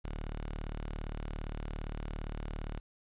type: tone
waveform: sawtooth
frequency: 37.47 Hz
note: D1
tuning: 36 cents sharp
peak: -33 dBFS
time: 0.04-2.8 s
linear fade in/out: 10 ms
effects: resampled to 8000 Hz + 11-bit